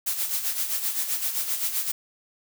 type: noise with tremolo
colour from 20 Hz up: blue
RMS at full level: -25 dBFS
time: 0.06-1.92 s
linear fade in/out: 10 ms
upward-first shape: sine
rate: 7.7 Hz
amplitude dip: 60%
effects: none